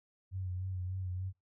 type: tone with vibrato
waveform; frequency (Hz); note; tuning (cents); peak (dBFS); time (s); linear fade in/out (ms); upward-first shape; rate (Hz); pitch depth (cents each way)
sine; 92.5; F#2; 0; -35; 0.31-1.33; 50; sine; 3.4; 39
effects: noise-tail reverb RT60 0.2 s tail -22 dB re dry